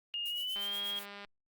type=tone with pitch glide; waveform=sine; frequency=2839 to 3261 Hz; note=F7 to G#7; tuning=+28 to -32 cents; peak=-34 dBFS; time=0.14-0.99 s; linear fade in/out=0 ms; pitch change=+240 cents; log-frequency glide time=0.27-0.79 s
type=noise with tremolo; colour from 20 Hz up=violet; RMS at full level=-45 dBFS; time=0.25-1.06 s; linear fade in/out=10 ms; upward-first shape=sine; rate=8.3 Hz; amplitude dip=80%
type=click train; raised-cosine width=0.3 ms; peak=-31 dBFS; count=140; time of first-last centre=0.56-1.248 s; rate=202 Hz
effects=Opus 48 kbps